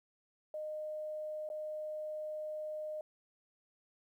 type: tone with dropouts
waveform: sine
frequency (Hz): 614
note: D#5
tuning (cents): -23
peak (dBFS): -38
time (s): 0.54-3.01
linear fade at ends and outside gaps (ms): 2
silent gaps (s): 1.49-1.5
effects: 12-bit